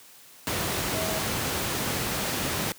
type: tone in noise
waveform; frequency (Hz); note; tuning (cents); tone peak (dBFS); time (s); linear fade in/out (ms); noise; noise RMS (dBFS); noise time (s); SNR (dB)
sine; 641; E5; -49; -32; 0.94-1.19; 0; pink; -28; 0.47-2.72; -7
effects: white hiss -51 dBFS RMS until 2.78 s + high-pass 80 Hz 12 dB/octave